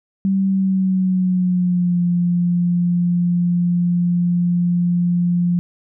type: tone with pitch glide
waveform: sine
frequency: 193.1 to 175.04 Hz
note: G3 to F3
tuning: -26 to +4 cents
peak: -14 dBFS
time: 0.25-5.59 s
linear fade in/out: 0 ms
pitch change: -170 cents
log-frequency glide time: 0.48-2.01 s
effects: none